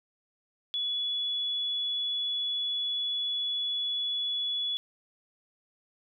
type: tone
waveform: sine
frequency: 3407 Hz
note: G#7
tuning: 44 cents sharp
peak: -28 dBFS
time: 0.74-4.77 s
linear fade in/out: 0 ms
effects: none